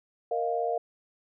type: chord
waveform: sine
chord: Bb suspended fourth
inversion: none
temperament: just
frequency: 466.2 / 621.6 / 699.2 Hz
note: Bb4 / Eb5 / F5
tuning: 0 / -2 / +2 cents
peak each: -30 / -33 / -29 dBFS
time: 0.31-0.78 s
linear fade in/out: 5 ms
effects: none